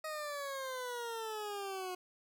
20% pulse exponential sweep, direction down, 630 to 361.6 Hz, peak -34 dBFS, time 0.04-1.95 s, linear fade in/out 5 ms, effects none

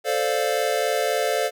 square chord, D minor seventh, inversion second, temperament equal, 440 / 523.3 / 587.3 / 698.5 Hz, A4 / C5 / D5 / F5, 0 / 0 / 0 / 0 cents, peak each -27 dBFS, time 0.04-1.51 s, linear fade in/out 50 ms, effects none

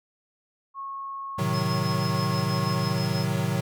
sine tone with pitch glide, 1094 to 1086.4 Hz, C#6 to C#6, -23 to -35 cents, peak -32 dBFS, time 0.74-2.97 s, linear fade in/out 50 ms, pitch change -12 cents, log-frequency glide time 2.02-2.34 s
square chord, A diminished seventh, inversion none, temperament equal, 110 / 130.81 / 155.56 / 185 Hz, A2 / C3 / Eb3 / Gb3, 0 / 0 / 0 / 0 cents, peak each -31 / -30 / -30 / -30 dBFS, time 1.38-3.61 s, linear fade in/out 10 ms
sine tone with tremolo, 5150 Hz, E8, 41 cents flat, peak -33 dBFS, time 1.53-3.26 s, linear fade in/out 20 ms, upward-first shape sine, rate 6.2 Hz, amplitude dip 65%
effects none

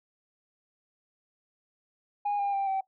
sine tone with pitch steps, 820 / 803.6 / 787.5 / 771.7 Hz, G#5 / G5 / G5 / G5, -22 / +43 / +8 / -27 cents, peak -24 dBFS, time 2.25-2.81 s, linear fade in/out 10 ms, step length 140 ms, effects noise-tail reverb RT60 0.1 s tail -18 dB re dry + tanh soft clip ceiling -24 dBFS

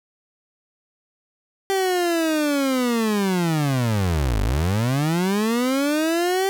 30% pulse linear two-way sweep, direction down then up, 392 to 47 to 392 Hz, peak -16 dBFS, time 1.7-6.49 s, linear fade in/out 0 ms, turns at 4.41 s, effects none

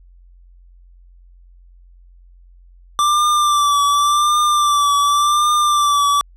square tone with vibrato, 1174.7 Hz, D6, in tune, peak -13 dBFS, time 2.99-6.21 s, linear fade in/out 0 ms, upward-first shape triangle, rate 0.89 Hz, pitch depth 49 cents each way, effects added 44 Hz sine -43 dBFS peak until 6.36 s + low-pass 11000 Hz 12 dB/octave

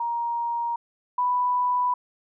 sine tone pair in turn, 940 / 989.3 Hz, A#5 / B5, +14 / +3 cents, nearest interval minor second, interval 89 cents, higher second, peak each -24 / -20 dBFS, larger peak second, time 0-0.76 / 1.18-1.94 s, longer neither, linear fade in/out 5 ms, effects none

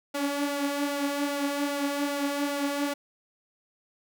sawtooth tone with flanger, 284.8 Hz, C#4, 47 cents sharp, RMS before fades -29 dBFS, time 0.14-2.94 s, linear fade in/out 10 ms, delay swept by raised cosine 1.4 to 5.2 ms, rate 2.5 Hz, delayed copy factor +0.5, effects none

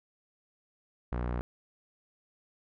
sawtooth tone with low-pass filter, 60.6 Hz, B1, 32 cents flat, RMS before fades -33 dBFS, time 1.12-1.41 s, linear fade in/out 0 ms, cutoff 1400 Hz, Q 1.1, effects none

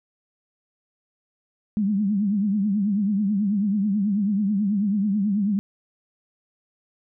sine tone with vibrato, 203.3 Hz, G#3, 37 cents flat, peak -19 dBFS, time 1.77-5.59 s, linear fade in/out 0 ms, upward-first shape triangle, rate 9.2 Hz, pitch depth 130 cents each way, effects none

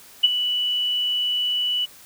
sine tone with ADSR envelope, 2960 Hz, F#7, in tune, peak -9 dBFS, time 0.23-1.86 s, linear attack 14 ms, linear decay 26 ms, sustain -11 dB, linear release 18 ms, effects white hiss -47 dBFS RMS until 2.05 s

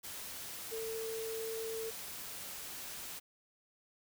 sine tone in noise, 447.8 Hz, A4, 30 cents sharp, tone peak -38 dBFS, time 0.71-1.91 s, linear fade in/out 20 ms, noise white, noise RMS -45 dBFS, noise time 0.03-3.2 s, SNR +4 dB, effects none

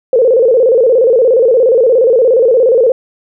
sine tone with vibrato, 485.8 Hz, B4, 29 cents flat, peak -5 dBFS, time 0.13-2.92 s, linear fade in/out 2 ms, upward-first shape square, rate 17 Hz, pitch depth 120 cents each way, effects none

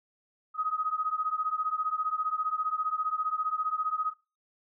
sine beating tone pair, 1253 / 1268 Hz, D#6 / D#6, +12 / +32 cents, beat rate 15 Hz, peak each -30 / -31 dBFS, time 0.54-4.14 s, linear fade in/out 50 ms, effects noise-tail reverb RT60 0.3 s tail -22 dB re dry

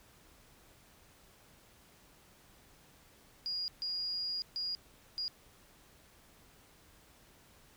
sine tone bursts at uneven times, 4861 Hz, D#8, 41 cents flat, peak -34 dBFS, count 4, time 3.46-3.68 / 3.82-4.42 / 4.56-4.75 / 5.18-5.28 s, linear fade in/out 0 ms, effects pink hiss -62 dBFS RMS until 7.76 s

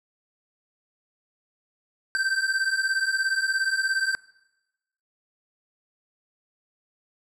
square beating tone pair, 1548 / 1565 Hz, G6 / G6, -22 / -3 cents, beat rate 17 Hz, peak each -28 / -25 dBFS, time 2.15-4.15 s, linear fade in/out 0 ms, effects noise-tail reverb RT60 1.0 s tail -23 dB re dry + low-pass 8000 Hz 12 dB/octave

